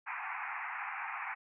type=band-pass noise; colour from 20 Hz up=pink; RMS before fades=-40 dBFS; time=0.06-1.35 s; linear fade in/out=20 ms; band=770 to 2500 Hz; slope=96 dB/octave; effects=none